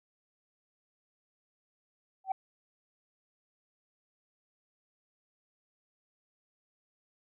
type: tone with exponential growth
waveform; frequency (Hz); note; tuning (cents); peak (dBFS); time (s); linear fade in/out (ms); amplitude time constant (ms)
sine; 766; G5; -40; -23; 2.24-2.32; 5; 17
effects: tanh soft clip ceiling -22 dBFS